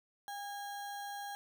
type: tone with sample-and-hold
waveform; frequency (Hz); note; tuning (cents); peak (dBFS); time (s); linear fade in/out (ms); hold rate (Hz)
sine; 807; G#5; -50; -40; 0.28-1.35; 0; 2450
effects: none